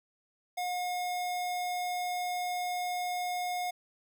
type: tone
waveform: square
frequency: 719 Hz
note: F#5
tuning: 50 cents flat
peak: -32 dBFS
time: 0.57-3.71 s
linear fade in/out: 10 ms
effects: none